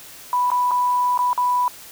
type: tone with dropouts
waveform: sine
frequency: 987.8 Hz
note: B5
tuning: in tune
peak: -16 dBFS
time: 0.33-1.68 s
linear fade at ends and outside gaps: 1 ms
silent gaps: 0.503-0.516 / 0.71-0.715 / 1.176-1.19 / 1.331-1.377 s
effects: white hiss -41 dBFS RMS until 1.91 s